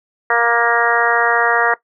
harmonic tone, 234.8 Hz, A#3, 13 cents sharp, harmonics 2 / 3 / 4 / 5 / 6 / 7 / 8, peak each -20 / -20 / -20 / -20 / -20 / -20 / -20 dBFS, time 0.3-1.74 s, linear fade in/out 2 ms, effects noise-tail reverb RT60 0.1 s tail -17 dB re dry

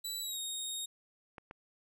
20% pulse tone with pitch glide, 3951 to 3729 Hz, B7 to A#7, 0 to 0 cents, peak -31 dBFS, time 0.04-0.86 s, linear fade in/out 10 ms, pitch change -100 cents, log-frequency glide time 0.21-0.39 s
clicks, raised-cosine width 0.5 ms, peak -31 dBFS, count 2, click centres 1.382 / 1.511 s
effects none

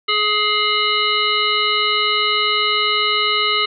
harmonic tone with a mistuned harmonic, 420 Hz, G#4, 19 cents sharp, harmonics 1 / 3 / 5 / 7 / 9 / 10, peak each -26 / -20 / -21 / -20 / -25 / -24 dBFS, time 0.08-3.66 s, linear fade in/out 10 ms, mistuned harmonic 10, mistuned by -47 cents, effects none

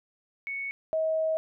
sine tone pair in turn, 2217 / 637 Hz, C#7 / D#5, 0 / +41 cents, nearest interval octave + minor seventh, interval 2159 cents, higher first, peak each -31 / -24 dBFS, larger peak second, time 0.47-0.71 / 0.93-1.37 s, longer second, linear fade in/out 0 ms, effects none

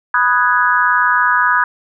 sine chord, G# minor seventh, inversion first, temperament equal, 987.8 / 1244.5 / 1480 / 1661.2 Hz, B5 / D#6 / F#6 / G#6, 0 / 0 / 0 / 0 cents, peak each -16 dBFS, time 0.14-1.64 s, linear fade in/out 2 ms, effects none

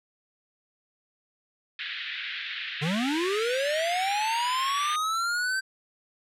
pink band-pass noise, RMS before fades -35 dBFS, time 1.79-4.96 s, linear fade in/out 2 ms, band 1600 to 3900 Hz, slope 48 dB/octave
square linear sweep, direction up, 138.59 to 1564 Hz, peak -26 dBFS, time 2.81-5.61 s, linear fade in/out 20 ms
effects low-pass 10000 Hz 12 dB/octave

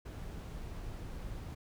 brown noise, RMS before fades -43 dBFS, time 0.05-1.55 s, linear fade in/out 10 ms, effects none

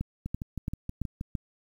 two click trains, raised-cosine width 5 ms, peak -21 / -18 dBFS, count 7 / 5, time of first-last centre 0.26-1.211 / 0.01-1.352 s, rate 6.31 / 2.98 Hz, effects 9-bit

